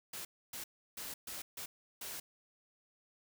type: noise bursts at uneven times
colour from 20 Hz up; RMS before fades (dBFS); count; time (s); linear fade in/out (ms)
white; -44; 6; 0.13-0.25 / 0.53-0.64 / 0.97-1.14 / 1.27-1.42 / 1.57-1.66 / 2.01-2.2; 5
effects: none